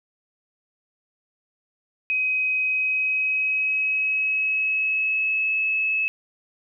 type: tone with pitch glide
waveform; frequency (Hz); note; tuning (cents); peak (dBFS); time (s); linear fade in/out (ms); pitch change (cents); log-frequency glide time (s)
sine; 2525 to 2589; D#7 to E7; +25 to -32; -20; 2.1-6.08; 0; +43; 2.61-5.5
effects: none